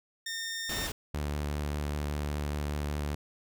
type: tone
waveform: 15% pulse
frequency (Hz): 1823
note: A#6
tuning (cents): -39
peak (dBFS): -28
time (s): 0.26-0.87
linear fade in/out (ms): 5
type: noise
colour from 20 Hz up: pink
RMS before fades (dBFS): -36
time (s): 0.69-0.92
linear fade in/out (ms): 5
type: tone with vibrato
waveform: sawtooth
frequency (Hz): 73.6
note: D2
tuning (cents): +4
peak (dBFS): -27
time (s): 1.14-3.15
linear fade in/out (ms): 5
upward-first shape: sine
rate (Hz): 5.1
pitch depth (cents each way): 15
effects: none